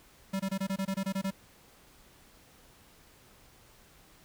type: tone bursts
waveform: square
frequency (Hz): 193.4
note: G3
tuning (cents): -23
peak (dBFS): -30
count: 11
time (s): 0.33-1.308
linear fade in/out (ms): 10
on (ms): 68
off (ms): 23
effects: pink hiss -59 dBFS RMS until 4.24 s